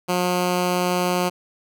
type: tone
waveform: 10% pulse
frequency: 179.4 Hz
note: F3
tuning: 47 cents sharp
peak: -11 dBFS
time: 0.08-1.3 s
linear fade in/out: 20 ms
effects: none